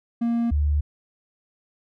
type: tone pair in turn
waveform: triangle / sine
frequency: 233.9 / 73.5 Hz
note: A#3 / D2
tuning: +6 / +2 cents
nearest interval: octave + minor sixth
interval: 2004 cents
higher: first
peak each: -18 dBFS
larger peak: neither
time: 0.21-0.51 / 0.51-0.81 s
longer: neither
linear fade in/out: 10 ms
effects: none